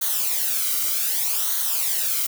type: noise with flanger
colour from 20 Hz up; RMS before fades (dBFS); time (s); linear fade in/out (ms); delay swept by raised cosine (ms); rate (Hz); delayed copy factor
blue; -23; 0.01-2.27; 10; 0.39 to 1.17; 0.65; -0.7
effects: none